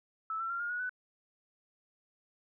sine tone with pitch steps, 1310 / 1345.3 / 1381.5 / 1418.7 / 1456.9 / 1496.1 Hz, E6 / E6 / F6 / F6 / F#6 / F#6, -11 / +35 / -19 / +27 / -27 / +19 cents, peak -33 dBFS, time 0.3-0.894 s, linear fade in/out 2 ms, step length 99 ms, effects none

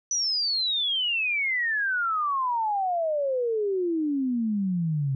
sine exponential sweep, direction down, 5990 to 131.6 Hz, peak -23 dBFS, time 0.11-5.15 s, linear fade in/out 2 ms, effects none

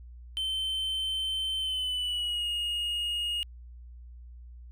triangle tone with pitch glide, 3088 to 2865 Hz, G7 to F7, -27 to +44 cents, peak -27 dBFS, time 0.37-3.43 s, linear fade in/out 0 ms, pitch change -129 cents, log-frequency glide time 1.59-2.47 s, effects added 60 Hz sine -44 dBFS peak until 4.71 s

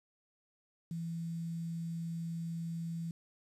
sine tone with quantisation, 166.6 Hz, E3, 19 cents sharp, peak -36 dBFS, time 0.91-3.11 s, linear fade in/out 2 ms, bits 10, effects resampled to 32000 Hz

